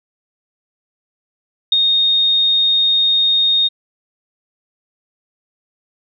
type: tone with ADSR envelope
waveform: sine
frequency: 3700 Hz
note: A#7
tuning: 14 cents flat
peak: -8 dBFS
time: 1.72-3.69 s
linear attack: 4 ms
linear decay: 22 ms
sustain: -3 dB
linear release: 24 ms
effects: none